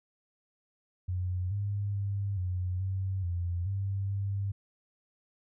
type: tone with pitch steps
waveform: sine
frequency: 91 / 101.3 / 100 / 91 / 95.4 / 87.5 / 98.1 / 99.2 Hz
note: F#2 / G#2 / G2 / F#2 / G2 / F2 / G2 / G2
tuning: -28 / -43 / +35 / -28 / -47 / +4 / +2 / +21 cents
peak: -29 dBFS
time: 1.08-4.52 s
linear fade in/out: 10 ms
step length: 430 ms
effects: none